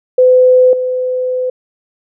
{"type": "tone with level steps", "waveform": "sine", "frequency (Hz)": 507, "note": "B4", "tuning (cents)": 45, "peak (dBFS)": [-4, -13], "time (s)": [0.18, 1.5], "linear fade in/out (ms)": 5, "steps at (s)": 0.73, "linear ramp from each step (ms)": 2, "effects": []}